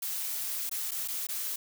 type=noise with dropouts; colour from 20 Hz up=blue; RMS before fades=-34 dBFS; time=0.02-1.56 s; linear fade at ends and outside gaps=5 ms; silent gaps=0.695-0.713 / 0.91-0.916 / 1.077-1.083 / 1.269-1.287 s; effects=none